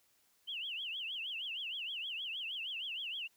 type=tone with vibrato; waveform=sine; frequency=2960 Hz; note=F#7; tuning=in tune; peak=-38 dBFS; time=0.47-3.28 s; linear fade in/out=20 ms; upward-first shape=triangle; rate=6.4 Hz; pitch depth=250 cents each way; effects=white hiss -72 dBFS RMS until 3.36 s